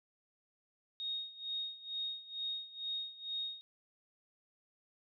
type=tone with tremolo; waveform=sine; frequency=3729 Hz; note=A#7; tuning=in tune; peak=-35 dBFS; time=1-3.61 s; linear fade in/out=0 ms; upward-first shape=sine; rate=2.2 Hz; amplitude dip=85%; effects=none